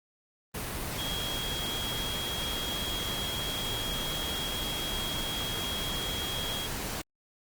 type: tone in noise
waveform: sine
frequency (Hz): 3277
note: G#7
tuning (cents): -24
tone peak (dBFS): -34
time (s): 0.98-6.67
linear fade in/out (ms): 10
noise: pink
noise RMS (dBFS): -35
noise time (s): 0.54-7.02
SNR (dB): -2
effects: Opus 32 kbps